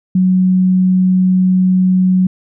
sine tone, 185 Hz, F#3, in tune, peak -8 dBFS, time 0.15-2.27 s, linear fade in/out 5 ms, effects none

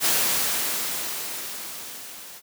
white noise with level ramp, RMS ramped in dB -20 to -42 dBFS, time 0-2.42 s, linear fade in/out 50 ms, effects high-pass 150 Hz 12 dB/octave

